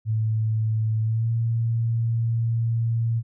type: tone with pitch glide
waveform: sine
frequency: 110 to 115.07 Hz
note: A2 to A#2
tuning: 0 to -22 cents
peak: -20 dBFS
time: 0.05-3.23 s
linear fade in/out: 50 ms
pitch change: +78 cents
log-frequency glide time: 1.02-1.31 s
effects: none